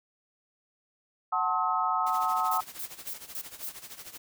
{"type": "chord", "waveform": "sine", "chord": "F# diminished seventh", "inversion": "none", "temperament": "just", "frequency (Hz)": [740, 888, 1065.6, 1278.7], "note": ["F#5", "A5", "C6", "Eb6"], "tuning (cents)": [0, 16, 31, 47], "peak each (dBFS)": [-31, -31, -32, -28], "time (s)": [1.32, 2.61], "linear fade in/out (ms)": 10}
{"type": "noise with tremolo", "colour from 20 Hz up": "white", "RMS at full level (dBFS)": -42, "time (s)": [2.06, 4.18], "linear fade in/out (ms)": 10, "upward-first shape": "sine", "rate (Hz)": 13, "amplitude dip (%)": 75}
{"type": "noise bursts", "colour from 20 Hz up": "violet", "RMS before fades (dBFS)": -36, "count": 5, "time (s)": [2.51, 3.695], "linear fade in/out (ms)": 5, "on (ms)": 69, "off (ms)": 210}
{"effects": []}